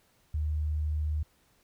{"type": "tone", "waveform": "sine", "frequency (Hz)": 76.2, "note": "D#2", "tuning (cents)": -36, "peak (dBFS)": -27, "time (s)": [0.34, 1.23], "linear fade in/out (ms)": 5, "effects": ["pink hiss -67 dBFS RMS until 1.63 s"]}